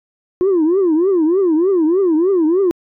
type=tone with vibrato; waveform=sine; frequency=349.2 Hz; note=F4; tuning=in tune; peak=-9 dBFS; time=0.41-2.71 s; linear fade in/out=0 ms; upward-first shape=triangle; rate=3.3 Hz; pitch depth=260 cents each way; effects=tanh soft clip ceiling -9 dBFS